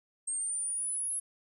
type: exponential sweep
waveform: sine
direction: up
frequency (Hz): 8440 to 10790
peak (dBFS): -31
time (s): 0.27-1.2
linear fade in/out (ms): 10
effects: none